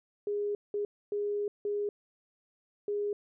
sine tone bursts at uneven times, 411.3 Hz, G#4, 17 cents flat, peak -29 dBFS, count 5, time 0.27-0.55 / 0.74-0.85 / 1.12-1.48 / 1.65-1.89 / 2.88-3.13 s, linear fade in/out 2 ms, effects none

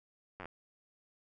slowing click train, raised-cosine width 0.5 ms, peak -29 dBFS, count 6, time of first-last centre 0.4-0.456 s, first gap 10 ms, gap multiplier 1.06, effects none

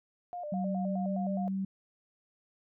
sine tone with vibrato, 650 Hz, E5, 24 cents flat, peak -36 dBFS, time 0.33-1.48 s, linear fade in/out 0 ms, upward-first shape square, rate 4.8 Hz, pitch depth 150 cents each way
sine tone with pitch glide, 190 to 192.54 Hz, F#3 to G3, +46 to -31 cents, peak -30 dBFS, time 0.52-1.65 s, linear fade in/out 5 ms, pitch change +23 cents, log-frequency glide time 0.86-1.26 s
effects none

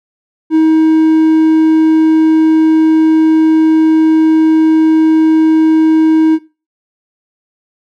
triangle tone, 317.3 Hz, D#4, 34 cents sharp, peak -3 dBFS, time 0.5-6.39 s, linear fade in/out 50 ms, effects noise-tail reverb RT60 0.3 s tail -17 dB re dry

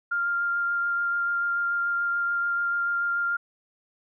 sine tone with vibrato, 1396.9 Hz, F6, in tune, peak -23 dBFS, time 0.11-3.37 s, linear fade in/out 10 ms, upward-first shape sine, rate 6.9 Hz, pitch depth 10 cents each way, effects none

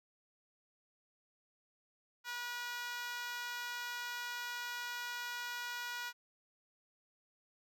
5% pulse tone with high-pass filter, 483.4 Hz, B4, 37 cents flat, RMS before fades -42 dBFS, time 2.24-6.13 s, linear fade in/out 50 ms, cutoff 1200 Hz, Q 9.3, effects none

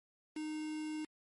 triangle tone with quantisation, 308.2 Hz, D#4, 16 cents flat, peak -36 dBFS, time 0.36-1.05 s, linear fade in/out 5 ms, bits 8, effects MP3 48 kbps

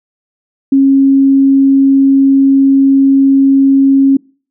sine tone, 272.3 Hz, C#4, 31 cents flat, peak -4 dBFS, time 0.72-4.17 s, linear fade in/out 5 ms, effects noise-tail reverb RT60 0.4 s tail -26 dB re dry

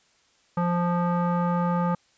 square tone with low-pass filter, 174.61 Hz, F3, in tune, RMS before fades -24 dBFS, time 0.57-1.95 s, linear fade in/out 5 ms, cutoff 1100 Hz, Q 4, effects white hiss -63 dBFS RMS until 2.17 s + resampled to 16000 Hz

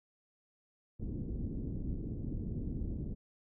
pink low-pass noise, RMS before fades -38 dBFS, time 0.99-3.15 s, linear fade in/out 20 ms, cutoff 320 Hz, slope 24 dB/octave, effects none

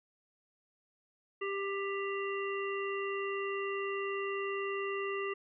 harmonic tone, 395.2 Hz, G4, 14 cents sharp, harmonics 1 / 3 / 5 / 7, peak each -35 / -40 / -42 / -43 dBFS, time 1.41-5.34 s, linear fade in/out 10 ms, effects none

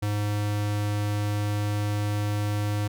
square tone, 103.83 Hz, G#2, in tune, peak -25 dBFS, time 0.02-2.88 s, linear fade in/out 10 ms, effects none

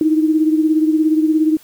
sine beating tone pair, 311.1 / 328.1 Hz, D#4 / E4, 0 / -8 cents, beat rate 17 Hz, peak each -12 / -19 dBFS, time 0.01-1.57 s, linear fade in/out 2 ms, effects white hiss -47 dBFS RMS until 1.63 s

